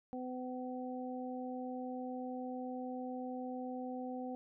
harmonic tone, 253 Hz, B3, 42 cents sharp, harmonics 1 / 2 / 3, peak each -41 / -45 / -46 dBFS, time 0.13-4.35 s, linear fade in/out 0 ms, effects none

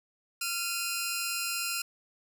10% pulse tone pair together, 1382 / 2504 Hz, F6 / D#7, -19 / +10 cents, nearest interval minor seventh, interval 1029 cents, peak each -25 dBFS, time 0.41-1.82 s, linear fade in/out 5 ms, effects none

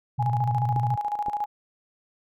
sine tone with vibrato, 123.5 Hz, B2, in tune, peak -23 dBFS, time 0.18-0.96 s, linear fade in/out 10 ms, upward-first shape triangle, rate 14 Hz, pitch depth 140 cents each way
sine tone with tremolo, 830.6 Hz, G#5, in tune, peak -23 dBFS, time 0.19-1.46 s, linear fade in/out 10 ms, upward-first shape square, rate 14 Hz, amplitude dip 65%
clicks, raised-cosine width 2 ms, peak -23 dBFS, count 2, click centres 0.763 / 1.284 s
effects none

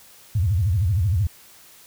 sine tone with vibrato, 94.2 Hz, F#2, 32 cents sharp, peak -17 dBFS, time 0.35-1.27 s, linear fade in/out 5 ms, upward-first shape sine, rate 13 Hz, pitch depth 290 cents each way, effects white hiss -49 dBFS RMS until 1.86 s

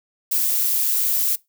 violet noise with amplitude modulation, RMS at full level -19 dBFS, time 0.31-1.36 s, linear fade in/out 10 ms, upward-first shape sine, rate 123 Hz, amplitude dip 25%, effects noise-tail reverb RT60 0.2 s tail -22 dB re dry

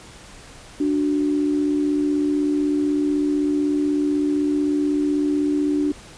sine tone pair together, 294 / 370 Hz, D4 / F#4, +2 / 0 cents, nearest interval major third, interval 398 cents, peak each -18 / -26 dBFS, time 0.8-5.92 s, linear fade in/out 5 ms, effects pink hiss -43 dBFS RMS until 6.17 s + resampled to 22050 Hz

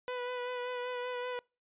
sawtooth tone with vibrato, 495.2 Hz, B4, 5 cents sharp, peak -31 dBFS, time 0.08-1.39 s, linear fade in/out 0 ms, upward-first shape sine, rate 5.2 Hz, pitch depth 20 cents each way, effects noise-tail reverb RT60 0.3 s tail -26 dB re dry + resampled to 8000 Hz

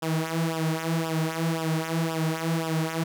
sawtooth tone with flanger, 161.9 Hz, E3, 31 cents flat, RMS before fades -27 dBFS, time 0.02-3.04 s, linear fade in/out 10 ms, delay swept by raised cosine 0.46 to 5.96 ms, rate 1.9 Hz, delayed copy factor -0.85, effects none

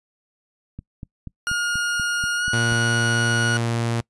click train, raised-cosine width 5 ms, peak -21 dBFS, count 9, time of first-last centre 0.79-2.722 s, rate 4.14 Hz
40% pulse tone with pitch glide, 1426 to 1453.4 Hz, F6 to F#6, +36 to -31 cents, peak -20 dBFS, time 1.47-3.57 s, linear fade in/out 0 ms, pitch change +33 cents, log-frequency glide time 2.37-2.45 s
sawtooth tone, 116.6 Hz, A#2, 1 cent sharp, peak -17 dBFS, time 2.53-4.01 s, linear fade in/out 5 ms
effects noise-tail reverb RT60 0.1 s tail -24 dB re dry + resampled to 24000 Hz

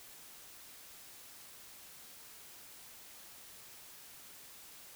silence, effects white hiss -54 dBFS RMS until 4.95 s

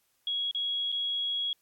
sine tone with dropouts, 3322 Hz, G#7, in tune, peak -28 dBFS, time 0.27-1.53 s, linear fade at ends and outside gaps 2 ms, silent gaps 0.512-0.548 / 0.919-0.924 s, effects white hiss -72 dBFS RMS until 1.61 s + AAC 64 kbps

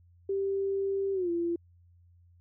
sine tone with pitch glide, 392 to 341.3 Hz, G4 to F4, 0 to -40 cents, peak -27 dBFS, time 0.29-1.56 s, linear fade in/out 5 ms, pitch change -240 cents, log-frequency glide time 1.13-1.3 s, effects added 87 Hz sine -57 dBFS peak until 2.4 s

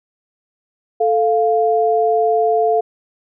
sine tone pair together, 440 / 698.5 Hz, A4 / F5, 0 / 0 cents, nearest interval minor sixth, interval 800 cents, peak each -15 dBFS, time 1-2.81 s, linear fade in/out 10 ms, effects none

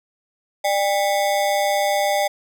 square ring-modulated tone, 698.5 Hz, F5, in tune, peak -15 dBFS, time 0.64-2.28 s, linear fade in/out 10 ms, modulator 103 Hz, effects none

